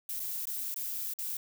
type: noise with dropouts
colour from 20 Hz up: violet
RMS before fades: -36 dBFS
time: 0.09-1.37 s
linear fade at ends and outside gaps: 2 ms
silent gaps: 0.196-0.201 / 0.455-0.47 / 0.743-0.761 / 1.137-1.187 s
effects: none